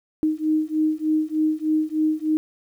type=beating tone pair; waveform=sine; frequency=309.2 / 312.5 Hz; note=D#4 / D#4; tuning=-11 / +8 cents; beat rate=3.3 Hz; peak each=-22 dBFS; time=0.23-2.37 s; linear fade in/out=0 ms; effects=9-bit